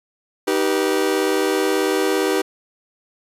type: chord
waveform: 40% pulse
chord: Eb augmented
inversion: none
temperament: just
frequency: 311.1 / 388.9 / 486.1 Hz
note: Eb4 / G4 / B4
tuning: 0 / -14 / -28 cents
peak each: -22 / -19 / -22 dBFS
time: 0.47-2.42 s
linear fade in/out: 10 ms
effects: resampled to 32000 Hz